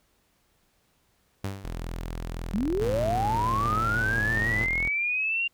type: tone with exponential decay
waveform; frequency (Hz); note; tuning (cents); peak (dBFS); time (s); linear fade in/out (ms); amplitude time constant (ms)
sawtooth; 98; G2; 0; -23; 1.44-1.89; 5; 97
type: tone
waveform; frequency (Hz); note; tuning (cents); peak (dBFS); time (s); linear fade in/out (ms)
sawtooth; 41.89; E1; +29; -28; 1.64-4.89; 10
type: linear sweep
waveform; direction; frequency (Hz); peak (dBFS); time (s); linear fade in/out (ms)
sine; up; 176.9 to 2794; -24; 2.53-5.48; 10
type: tone with vibrato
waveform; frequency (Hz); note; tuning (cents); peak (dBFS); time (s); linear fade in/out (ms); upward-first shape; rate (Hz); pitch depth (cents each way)
sawtooth; 110; A2; 0; -26; 2.8-4.66; 20; triangle; 6.1; 120
effects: pink hiss -68 dBFS RMS until 5.53 s